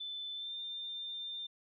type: tone with pitch glide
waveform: sine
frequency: 3520 to 3596 Hz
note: A7 to A7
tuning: 0 to +37 cents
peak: -39 dBFS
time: 0-1.47 s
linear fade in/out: 10 ms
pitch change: +37 cents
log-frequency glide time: 0.35-0.54 s
effects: none